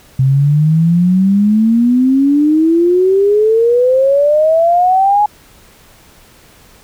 sine exponential sweep, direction up, 130 to 844 Hz, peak -7 dBFS, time 0.19-5.26 s, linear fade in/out 5 ms, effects pink hiss -44 dBFS RMS until 6.83 s

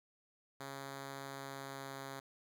5% pulse tone with pitch glide, 137.4 to 136.37 Hz, C#3 to C#3, -15 to -28 cents, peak -33 dBFS, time 0.6-2.2 s, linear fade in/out 5 ms, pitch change -13 cents, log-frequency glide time 1.22-2 s, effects none

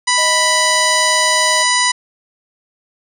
harmonic tone, 987.8 Hz, B5, in tune, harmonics 1 / 2 / 3 / 4 / 5 / 6 / 7 / 9, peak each -17 / -17 / -23 / -21 / -21 / -23 / -22 / -22 dBFS, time 0.07-1.92 s, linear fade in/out 10 ms
square tone, 622.3 Hz, D#5, in tune, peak -22 dBFS, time 0.17-1.64 s, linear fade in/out 20 ms
effects none

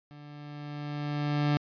30% pulse tone with level ramp, 146.9 Hz, D3, 1 cent sharp, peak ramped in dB -44 to -20 dBFS, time 0.11-1.57 s, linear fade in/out 0 ms, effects resampled to 11025 Hz

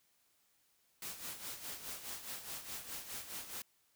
white noise with tremolo, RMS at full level -43 dBFS, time 1.02-3.62 s, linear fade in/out 2 ms, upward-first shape sine, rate 4.8 Hz, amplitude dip 65%, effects white hiss -74 dBFS RMS until 3.95 s

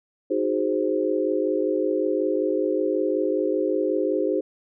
sine chord, Ab dominant seventh, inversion second, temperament equal, 311.1 / 370 / 415.3 / 523.3 Hz, Eb4 / Gb4 / Ab4 / C5, 0 / 0 / 0 / 0 cents, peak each -26 dBFS, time 0.3-4.41 s, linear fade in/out 10 ms, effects none

